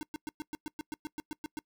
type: tone bursts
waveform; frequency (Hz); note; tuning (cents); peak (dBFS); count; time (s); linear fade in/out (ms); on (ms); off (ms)
square; 304.6; D#4; -37; -36; 13; 0.01-1.59; 0; 20; 110
effects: noise-tail reverb RT60 0.1 s tail -24 dB re dry